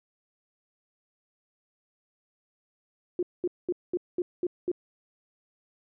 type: tone bursts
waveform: sine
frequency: 356.1 Hz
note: F4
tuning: 34 cents sharp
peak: -24 dBFS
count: 7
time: 3.19-4.716 s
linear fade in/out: 2 ms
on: 38 ms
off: 210 ms
effects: none